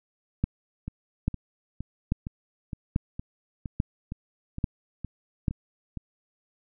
two click trains, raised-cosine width 5 ms, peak -11 / -21 dBFS, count 7 / 12, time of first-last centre 0.44-5.482 / 0.88-5.973 s, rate 1.19 / 2.16 Hz, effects none

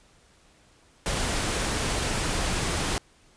pink noise, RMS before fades -27 dBFS, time 1.06-2.98 s, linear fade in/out 0 ms, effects pink hiss -59 dBFS RMS until 3.36 s + resampled to 22050 Hz

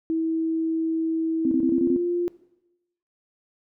sine tone with pitch glide, 324.1 to 349.4 Hz, E4 to F4, -29 to +1 cents, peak -21 dBFS, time 0.1-2.28 s, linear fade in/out 0 ms, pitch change +130 cents, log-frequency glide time 1.59-1.95 s
sine tone bursts, 261.6 Hz, C4, in tune, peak -20 dBFS, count 6, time 1.45-1.964 s, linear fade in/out 2 ms, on 64 ms, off 26 ms
effects noise-tail reverb RT60 0.9 s tail -19 dB re dry

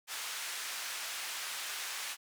pink band-pass noise, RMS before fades -40 dBFS, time 0.07-2.17 s, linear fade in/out 50 ms, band 1400 to 12000 Hz, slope 12 dB/octave, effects none

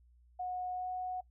sine tone with pitch glide, 729 to 734.9 Hz, F#5 to F#5, -26 to -12 cents, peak -35 dBFS, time 0.39-1.21 s, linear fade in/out 10 ms, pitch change +14 cents, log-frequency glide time 0.73-0.88 s, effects noise-tail reverb RT60 0.1 s tail -20 dB re dry + added 60 Hz sine -61 dBFS peak until 1.3 s

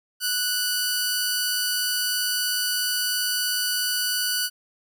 15% pulse tone pair together, 1480 / 4699 Hz, F#6 / D8, 0 / 0 cents, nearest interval octave + minor sixth, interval 2000 cents, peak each -19 dBFS, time 0.2-4.5 s, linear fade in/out 50 ms, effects none

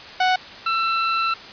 sawtooth tone pair in turn, 741 / 1338.4 Hz, F#5 / E6, +2 / +26 cents, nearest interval minor seventh, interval 1024 cents, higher second, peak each -12 / -15 dBFS, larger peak first, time 0.2-0.36 / 0.66-1.34 s, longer second, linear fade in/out 5 ms, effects white hiss -38 dBFS RMS until 1.52 s + resampled to 11025 Hz

